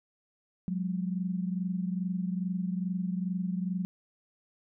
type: tone pair together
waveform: sine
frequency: 180.52 / 202.9 Hz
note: F#3 / G#3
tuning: -42 / -40 cents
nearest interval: major second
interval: 202 cents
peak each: -30 / -35 dBFS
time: 0.68-3.85 s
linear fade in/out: 0 ms
effects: none